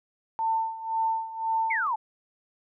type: tone with tremolo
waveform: sine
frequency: 896 Hz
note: A5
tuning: 31 cents sharp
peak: -22 dBFS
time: 0.39-1.87 s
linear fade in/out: 0 ms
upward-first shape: sine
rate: 1.9 Hz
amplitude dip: 80%
type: exponential sweep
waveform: sine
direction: down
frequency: 2303 to 830.6 Hz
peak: -24 dBFS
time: 1.7-1.96 s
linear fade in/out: 10 ms
effects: none